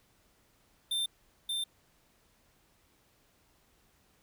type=tone with echo; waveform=square; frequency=3584 Hz; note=A7; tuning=31 cents sharp; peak=-30 dBFS; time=0.91-1.06 s; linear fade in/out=5 ms; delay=580 ms; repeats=1; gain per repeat=-2 dB; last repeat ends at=1.64 s; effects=pink hiss -68 dBFS RMS until 4.22 s